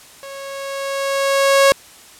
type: tone with level ramp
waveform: sawtooth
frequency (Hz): 550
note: C#5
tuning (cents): -14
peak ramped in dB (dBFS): -28 to -4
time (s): 0.23-1.72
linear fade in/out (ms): 0
effects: white hiss -43 dBFS RMS until 2.19 s + low-pass 11000 Hz 12 dB/octave